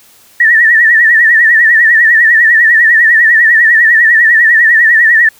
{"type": "tone with vibrato", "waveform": "sine", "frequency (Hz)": 1839, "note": "A#6", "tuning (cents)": -24, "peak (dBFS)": -3, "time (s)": [0.4, 5.29], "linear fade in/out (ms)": 5, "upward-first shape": "sine", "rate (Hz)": 10, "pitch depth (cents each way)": 92, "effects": ["white hiss -43 dBFS RMS until 5.39 s"]}